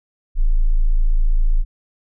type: tone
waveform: sine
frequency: 27.5 Hz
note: A0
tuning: in tune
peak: -11 dBFS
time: 0.35-1.65 s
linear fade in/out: 50 ms
effects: none

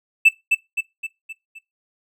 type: tone with echo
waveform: triangle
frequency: 2642 Hz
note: E7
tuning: 3 cents sharp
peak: -5 dBFS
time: 0.25-0.29 s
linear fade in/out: 10 ms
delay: 260 ms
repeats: 5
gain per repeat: -6 dB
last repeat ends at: 1.59 s
effects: noise-tail reverb RT60 0.2 s tail -21 dB re dry + tanh soft clip ceiling -3 dBFS

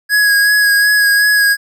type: tone with vibrato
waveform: square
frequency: 1661.2 Hz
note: G#6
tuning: in tune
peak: -9 dBFS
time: 0.09-1.57 s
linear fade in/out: 50 ms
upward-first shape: sine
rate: 2.7 Hz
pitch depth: 21 cents each way
effects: none

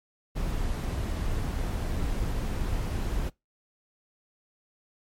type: noise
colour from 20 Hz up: brown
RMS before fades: -29 dBFS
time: 0.35-3.3 s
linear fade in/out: 20 ms
effects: noise-tail reverb RT60 0.2 s tail -23 dB re dry + MP3 64 kbps

